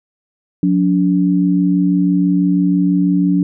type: tone pair together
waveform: sine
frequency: 180.7 / 286.8 Hz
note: F#3 / D4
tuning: -41 / -41 cents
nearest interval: minor sixth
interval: 800 cents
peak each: -13 / -14 dBFS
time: 0.63-3.43 s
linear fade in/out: 2 ms
effects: none